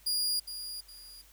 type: tone with echo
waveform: sawtooth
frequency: 4846 Hz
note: D#8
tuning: 47 cents flat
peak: -25 dBFS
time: 0.06-0.4 s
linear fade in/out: 10 ms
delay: 410 ms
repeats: 2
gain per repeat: -10 dB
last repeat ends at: 1.22 s
effects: added 50 Hz sine -60 dBFS peak until 1.32 s + white hiss -60 dBFS RMS until 1.32 s